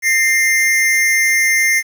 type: tone pair together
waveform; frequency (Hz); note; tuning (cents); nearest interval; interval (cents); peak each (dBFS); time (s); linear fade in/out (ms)
square; 1824.4 / 2099; A#6 / C7; -38 / +5; major second; 243; -19 / -13; 0.02-1.83; 50
effects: 7-bit